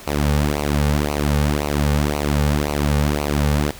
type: tone with flanger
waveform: sawtooth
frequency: 73.3 Hz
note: D2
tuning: 3 cents flat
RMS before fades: -19 dBFS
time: 0.07-3.71 s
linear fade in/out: 5 ms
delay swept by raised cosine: 0.57 to 3.07 ms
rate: 1.9 Hz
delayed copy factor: -0.75
effects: pink hiss -39 dBFS RMS until 3.79 s